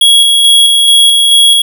square tone with tremolo, 3322 Hz, G#7, in tune, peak -3 dBFS, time 0.01-1.62 s, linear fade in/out 5 ms, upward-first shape square, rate 2.3 Hz, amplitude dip 25%, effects none

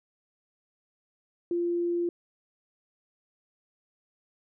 sine tone, 345.9 Hz, F4, 17 cents flat, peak -25 dBFS, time 1.51-2.09 s, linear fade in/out 2 ms, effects none

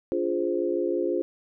sine chord, D half-diminished seventh, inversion none, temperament equal with one note detuned, 289.6 / 349.2 / 415.3 / 523.3 Hz, D4 / F4 / Ab4 / C5, -24 / 0 / 0 / 0 cents, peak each -32 / -26 / -30 / -30 dBFS, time 0.12-1.22 s, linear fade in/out 0 ms, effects none

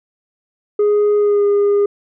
sine tone with pitch glide, 415.3 to 406.8 Hz, G#4 to G#4, 0 to -36 cents, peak -8 dBFS, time 0.79-1.86 s, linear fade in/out 5 ms, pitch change -36 cents, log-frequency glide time 1.17-1.45 s, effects tanh soft clip ceiling -10 dBFS

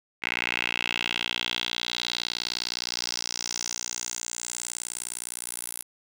10% pulse tone with band-pass filter sweep, 59.6 Hz, A#1, 39 cents sharp, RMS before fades -32 dBFS, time 0.22-5.83 s, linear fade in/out 20 ms, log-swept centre 2300 to 11000 Hz, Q 4, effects none

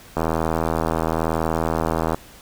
click train, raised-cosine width 1 ms, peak -7 dBFS, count 161, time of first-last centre 0.17-2.145 s, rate 81 Hz, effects pink hiss -45 dBFS RMS until 2.41 s

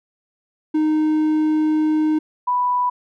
triangle / sine tone pair in turn, 309.2 / 988.2 Hz, D#4 / B5, -11 / +1 cents, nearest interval octave + minor sixth, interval 2012 cents, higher second, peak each -13 / -16 dBFS, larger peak first, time 0.74-2.19 / 2.47-2.9 s, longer first, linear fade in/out 10 ms, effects none

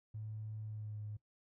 triangle tone with pitch glide, 108.1 to 105.45 Hz, A2 to G#2, -30 to +27 cents, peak -38 dBFS, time 0.14-1.17 s, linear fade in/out 10 ms, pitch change -43 cents, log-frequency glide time 0.63-1 s, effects noise-tail reverb RT60 0.1 s tail -21 dB re dry + tanh soft clip ceiling -39 dBFS

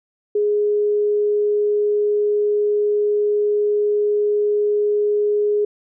sine tone, 416 Hz, G#4, 3 cents sharp, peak -15 dBFS, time 0.35-5.65 s, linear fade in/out 5 ms, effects none

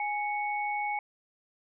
sine tone pair together, 830.6 / 2217 Hz, G#5 / C#7, 0 / 0 cents, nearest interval octave + perfect fourth, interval 1700 cents, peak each -30 / -34 dBFS, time 0-0.99 s, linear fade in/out 2 ms, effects none

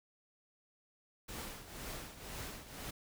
pink noise with tremolo, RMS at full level -43 dBFS, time 1.28-2.91 s, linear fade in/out 10 ms, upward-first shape triangle, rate 2 Hz, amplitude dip 75%, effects none

